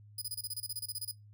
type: tone bursts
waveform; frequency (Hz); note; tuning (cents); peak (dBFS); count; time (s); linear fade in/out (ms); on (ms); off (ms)
15% pulse; 4978; D#8; 0; -29; 15; 0.18-1.114; 5; 38; 26
effects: noise-tail reverb RT60 0.2 s tail -21 dB re dry + added 104 Hz sine -53 dBFS peak until 1.33 s